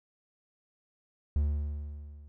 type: tone with level ramp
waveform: triangle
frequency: 73.42 Hz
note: D2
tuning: in tune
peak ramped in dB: -21 to -46 dBFS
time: 1.36-2.28 s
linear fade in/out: 0 ms
effects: none